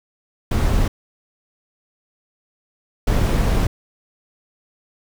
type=noise bursts at uneven times; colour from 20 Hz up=brown; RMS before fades=-17 dBFS; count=2; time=0.51-0.88 / 3.07-3.67 s; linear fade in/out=5 ms; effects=none